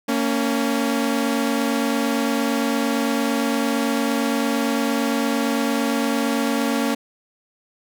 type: tone pair together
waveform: sawtooth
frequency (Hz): 230 / 278.8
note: A#3 / C#4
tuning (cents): -23 / +10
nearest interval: minor third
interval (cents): 333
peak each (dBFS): -18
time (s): 0.08-6.95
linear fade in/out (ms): 10
effects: none